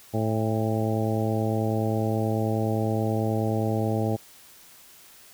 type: harmonic tone with a mistuned harmonic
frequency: 109.4 Hz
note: A2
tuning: 9 cents flat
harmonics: 1 / 2 / 3 / 4 / 5 / 6 / 7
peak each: -26 / -29 / -31 / -32 / -33 / -34 / -34 dBFS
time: 0.13-4.17 s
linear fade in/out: 20 ms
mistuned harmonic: 7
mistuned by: +65 cents
effects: white hiss -51 dBFS RMS until 5.33 s